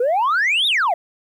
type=exponential two-way sweep; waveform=sine; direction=up then down; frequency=463.7 to 3839 to 632 Hz; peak=-13 dBFS; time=0-0.94 s; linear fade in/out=5 ms; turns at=0.67 s; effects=tanh soft clip ceiling -13 dBFS + 9-bit